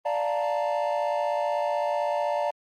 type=chord; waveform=triangle; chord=Bb major seventh; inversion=first; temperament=equal with one note detuned; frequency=587.3 / 698.5 / 876.4 / 932.3 Hz; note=D5 / F5 / A5 / Bb5; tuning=0 / 0 / -7 / 0 cents; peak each=-25 / -28 / -30 / -30 dBFS; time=0.05-2.51 s; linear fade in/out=10 ms; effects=Opus 24 kbps